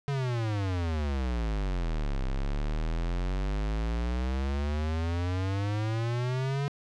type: exponential two-way sweep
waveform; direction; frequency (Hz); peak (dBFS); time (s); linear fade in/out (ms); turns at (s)
square; down then up; 143.4 to 32.28 to 143.4; -28; 0.08-6.68; 0; 2.23
effects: low-pass 5000 Hz 12 dB/octave